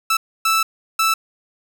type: tone bursts at uneven times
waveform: sawtooth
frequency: 1318.5 Hz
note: E6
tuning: in tune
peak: -11 dBFS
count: 3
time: 0.1-0.17 / 0.45-0.63 / 0.99-1.14 s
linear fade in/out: 5 ms
effects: none